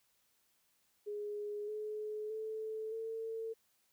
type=tone with pitch steps; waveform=sine; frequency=415.3 / 426.2 / 437.5 / 449 Hz; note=G#4 / G#4 / A4 / A4; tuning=0 / +45 / -10 / +35 cents; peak=-38 dBFS; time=1.06-3.54 s; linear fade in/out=20 ms; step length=620 ms; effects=white hiss -75 dBFS RMS until 3.92 s